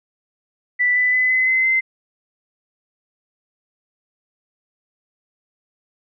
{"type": "tone with pitch steps", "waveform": "sine", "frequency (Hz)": [1975.5, 1993.8, 2012, 2031, 2050, 2069], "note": ["B6", "B6", "B6", "B6", "C7", "C7"], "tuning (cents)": [0, 16, 32, 48, -36, -20], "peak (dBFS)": -14, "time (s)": [0.79, 1.81], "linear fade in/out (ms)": 20, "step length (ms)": 170, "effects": []}